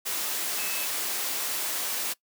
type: tone in noise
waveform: sine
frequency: 2600 Hz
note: E7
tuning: 24 cents flat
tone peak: -37 dBFS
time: 0.57-0.86 s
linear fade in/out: 20 ms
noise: white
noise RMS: -30 dBFS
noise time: 0.05-2.14 s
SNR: -10 dB
effects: noise-tail reverb RT60 0.1 s tail -21 dB re dry + high-pass 300 Hz 12 dB/octave